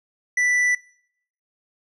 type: tone with tanh clipping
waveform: sine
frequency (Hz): 1975.5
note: B6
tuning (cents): 0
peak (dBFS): -19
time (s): 0.37-0.75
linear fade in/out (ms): 5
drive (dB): 11
effects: noise-tail reverb RT60 0.7 s tail -23 dB re dry + low-pass 9000 Hz 12 dB/octave